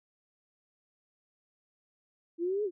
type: exponential two-way sweep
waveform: sine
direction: up then down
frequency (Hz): 329.6 to 430.8 to 329.6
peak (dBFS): -28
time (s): 2.38-2.71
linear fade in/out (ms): 50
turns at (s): 2.64
effects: none